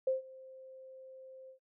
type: tone with ADSR envelope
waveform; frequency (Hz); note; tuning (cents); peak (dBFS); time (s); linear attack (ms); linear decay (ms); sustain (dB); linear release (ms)
sine; 524; C5; +2; -26; 0.07-1.59; 5; 140; -23; 100
effects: noise-tail reverb RT60 0.1 s tail -26 dB re dry